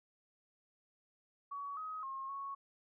sine tone with pitch steps, 1128 / 1264 / 1075 / 1106 Hz, C#6 / D#6 / C6 / C#6, +30 / +27 / +47 / -4 cents, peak -40 dBFS, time 1.51-2.55 s, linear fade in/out 10 ms, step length 260 ms, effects none

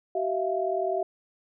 sine tone cluster, 381.9 / 650 / 690 Hz, G4 / E5 / F5, -45 / -24 / -21 cents, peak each -29 dBFS, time 0.15-1.03 s, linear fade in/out 5 ms, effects none

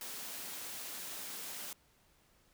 white high-pass noise, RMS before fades -44 dBFS, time 0.01-1.73 s, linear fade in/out 2 ms, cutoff 150 Hz, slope 24 dB/octave, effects pink hiss -69 dBFS RMS until 2.53 s

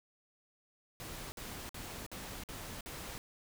pink noise bursts, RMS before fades -45 dBFS, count 6, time 1-3.18 s, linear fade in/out 0 ms, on 320 ms, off 52 ms, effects none

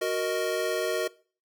square chord, D# minor, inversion first, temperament equal, 370 / 466.2 / 622.3 Hz, F#4 / A#4 / D#5, 0 / 0 / 0 cents, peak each -31 dBFS, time 0.01-1.08 s, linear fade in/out 10 ms, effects noise-tail reverb RT60 0.4 s tail -21 dB re dry

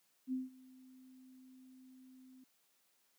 sine tone with ADSR envelope, 258.3 Hz, C4, 22 cents flat, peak -33 dBFS, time 0.27-2.44 s, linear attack 54 ms, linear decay 170 ms, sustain -23 dB, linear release 5 ms, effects white hiss -75 dBFS RMS until 3.18 s + high-pass 150 Hz 12 dB/octave

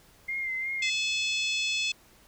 sine tone with vibrato, 2100 Hz, C7, 6 cents sharp, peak -29 dBFS, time 0.28-0.9 s, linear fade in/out 10 ms, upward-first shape sine, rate 2.8 Hz, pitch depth 36 cents each way
harmonic tone, 860 Hz, A5, 40 cents flat, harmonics 3 / 4 / 5 / 6 / 7 / 8 / 9, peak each -29 / -31 / -38 / -39 / -41 / -43 / -42 dBFS, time 0.82-1.92 s, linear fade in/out 5 ms
effects pink hiss -58 dBFS RMS until 2.27 s

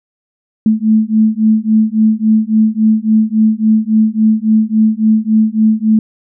sine beating tone pair, 216.4 / 220 Hz, A3 / A3, -29 / 0 cents, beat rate 3.6 Hz, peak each -11 dBFS, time 0.66-5.99 s, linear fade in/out 2 ms, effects none

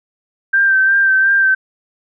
sine tone with vibrato, 1568 Hz, G6, in tune, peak -9 dBFS, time 0.53-1.55 s, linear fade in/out 10 ms, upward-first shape sine, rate 2.8 Hz, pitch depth 29 cents each way, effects none

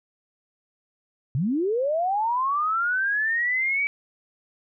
sine linear sweep, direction up, 116.54 to 2297 Hz, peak -21 dBFS, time 1.35-3.87 s, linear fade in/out 0 ms, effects none

